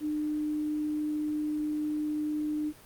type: tone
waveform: sine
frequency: 302.1 Hz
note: D4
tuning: 49 cents sharp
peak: -28 dBFS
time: 0-2.73 s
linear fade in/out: 50 ms
effects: pink hiss -53 dBFS RMS until 2.85 s + Opus 32 kbps